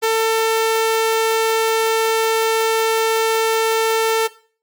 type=tone; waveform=sawtooth; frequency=447.3 Hz; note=A4; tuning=28 cents sharp; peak=-10 dBFS; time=0.02-4.28 s; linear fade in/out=20 ms; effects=noise-tail reverb RT60 0.4 s tail -17 dB re dry + MP3 96 kbps